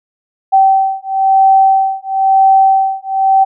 sine beating tone pair, 772 / 773 Hz, G5 / G5, -27 / -24 cents, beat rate 1 Hz, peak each -10 dBFS, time 0.52-3.45 s, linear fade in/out 20 ms, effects none

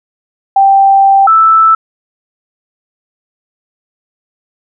sine tone pair in turn, 784 / 1318.5 Hz, G5 / E6, 0 / 0 cents, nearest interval major sixth, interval 900 cents, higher second, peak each -3 dBFS, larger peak neither, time 0.56-1.27 / 1.27-1.75 s, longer first, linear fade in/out 5 ms, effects none

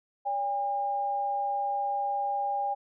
sine tone pair together, 571 / 807.5 Hz, D5 / G#5, -49 / -49 cents, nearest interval tritone, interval 600 cents, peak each -37 / -27 dBFS, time 0.25-2.75 s, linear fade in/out 20 ms, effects none

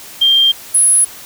sine tone pair in turn, 3183 / 10706 Hz, G7 / E9, +26 / +26 cents, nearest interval octave + major sixth, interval 2100 cents, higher second, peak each -7 dBFS, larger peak neither, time 0.21-0.52 / 0.74-1.05 s, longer neither, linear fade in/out 10 ms, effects white hiss -34 dBFS RMS until 1.25 s

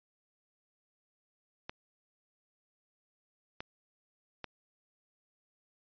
clicks, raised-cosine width 0.3 ms, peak -23 dBFS, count 3, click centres 1.695 / 3.605 / 4.443 s, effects resampled to 11025 Hz

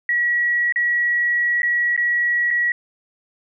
sine tone with dropouts, 1922 Hz, B6, 48 cents flat, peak -16 dBFS, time 0.09-2.72 s, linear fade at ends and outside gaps 2 ms, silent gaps 0.724-0.759 / 1.62-1.631 / 1.964-1.976 / 2.506-2.51 s, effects none

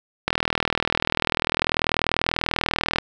click train, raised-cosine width 0.3 ms, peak -3 dBFS, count 110, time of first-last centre 0.28-2.985 s, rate 40.3 Hz, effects none

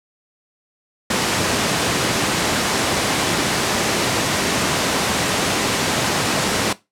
pink high-pass noise, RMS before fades -19 dBFS, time 1.1-6.73 s, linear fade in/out 5 ms, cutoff 150 Hz, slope 12 dB/octave, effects noise-tail reverb RT60 0.2 s tail -17 dB re dry + low-pass 9000 Hz 12 dB/octave

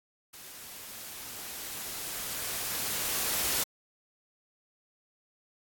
white noise with level ramp, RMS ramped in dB -47 to -28 dBFS, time 0.33-3.64 s, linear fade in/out 10 ms, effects AAC 64 kbps

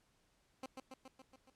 15% pulse tone with echo, 262.4 Hz, C4, 5 cents sharp, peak -37 dBFS, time 0.63-0.66 s, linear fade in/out 2 ms, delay 140 ms, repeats 6, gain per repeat -3 dB, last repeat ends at 1.5 s, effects pink hiss -75 dBFS RMS until 1.55 s + low-pass 10000 Hz 12 dB/octave

